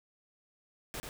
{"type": "noise with echo", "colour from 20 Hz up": "pink", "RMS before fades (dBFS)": -40, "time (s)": [0.94, 1], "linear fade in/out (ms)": 0, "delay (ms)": 90, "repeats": 1, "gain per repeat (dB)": -4, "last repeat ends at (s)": 1.09, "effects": []}